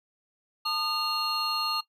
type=tone cluster; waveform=triangle; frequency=889 / 1224 / 2790 / 4266 Hz; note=A5 / D#6 / F7 / C8; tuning=+18 / -29 / -2 / +33 cents; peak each=-35 / -29 / -33 / -28 dBFS; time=0.65-1.81 s; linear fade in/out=10 ms; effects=noise-tail reverb RT60 0.1 s tail -19 dB re dry